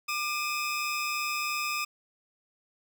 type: tone pair together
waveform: 25% pulse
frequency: 1200 / 2543 Hz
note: D6 / D#7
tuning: +37 / +37 cents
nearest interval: octave + minor second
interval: 1300 cents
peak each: -28 dBFS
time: 0.08-1.85 s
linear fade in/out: 10 ms
effects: none